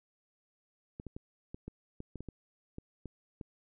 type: clicks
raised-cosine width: 3 ms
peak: -29 dBFS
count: 12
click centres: 0.999 / 1.067 / 1.165 / 1.545 / 1.68 / 2.004 / 2.157 / 2.206 / 2.287 / 2.784 / 3.057 / 3.412 s
effects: none